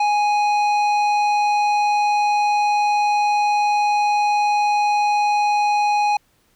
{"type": "tone with tanh clipping", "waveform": "sine", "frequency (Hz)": 830.6, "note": "G#5", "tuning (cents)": 0, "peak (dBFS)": -17, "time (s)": [0, 6.17], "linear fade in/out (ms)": 5, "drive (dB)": 12, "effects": ["pink hiss -61 dBFS RMS until 6.55 s"]}